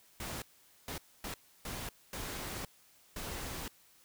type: noise bursts at uneven times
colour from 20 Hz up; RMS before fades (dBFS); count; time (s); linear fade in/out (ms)
pink; -41; 6; 0.2-0.42 / 0.88-0.98 / 1.24-1.34 / 1.65-1.89 / 2.13-2.65 / 3.16-3.68; 2
effects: white hiss -64 dBFS RMS until 4.04 s